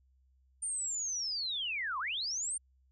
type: linear two-way sweep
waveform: sine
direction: down then up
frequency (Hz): 9080 to 978 to 9080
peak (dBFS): -33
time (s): 0.62-2.58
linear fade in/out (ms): 10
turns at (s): 1.99
effects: added 65 Hz sine -65 dBFS peak until 2.91 s